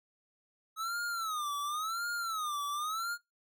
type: tone with vibrato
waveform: square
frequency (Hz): 1277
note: D#6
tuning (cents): +45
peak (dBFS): -34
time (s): 0.76-3.18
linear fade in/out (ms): 50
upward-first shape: sine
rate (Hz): 0.93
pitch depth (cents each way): 180
effects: noise-tail reverb RT60 0.2 s tail -22 dB re dry